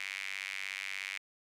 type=tone with high-pass filter; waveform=sawtooth; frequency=96.8 Hz; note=G2; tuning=21 cents flat; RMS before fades=-40 dBFS; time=0-1.18 s; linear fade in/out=0 ms; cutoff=2200 Hz; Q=5; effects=low-pass 10000 Hz 12 dB/octave